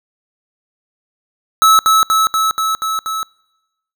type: tone with echo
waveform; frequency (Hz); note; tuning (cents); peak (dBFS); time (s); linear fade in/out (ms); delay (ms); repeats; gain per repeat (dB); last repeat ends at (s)
square; 1300; E6; -24; -7; 1.62-1.79; 0; 240; 6; -2; 3.23
effects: noise-tail reverb RT60 1.0 s tail -26 dB re dry